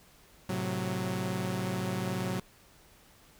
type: chord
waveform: sawtooth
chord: F# diminished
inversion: first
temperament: equal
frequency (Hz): 110 / 130.81 / 185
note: A2 / C3 / F#3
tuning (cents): 0 / 0 / 0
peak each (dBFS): -33 / -33 / -29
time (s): 0.49-2.4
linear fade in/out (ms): 5
effects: pink hiss -59 dBFS RMS until 3.39 s